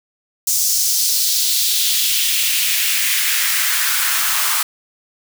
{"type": "noise with high-pass filter sweep", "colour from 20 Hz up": "white", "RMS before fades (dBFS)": -17, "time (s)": [0.47, 4.63], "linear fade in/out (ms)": 5, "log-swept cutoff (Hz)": [6200, 1100], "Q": 2, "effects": []}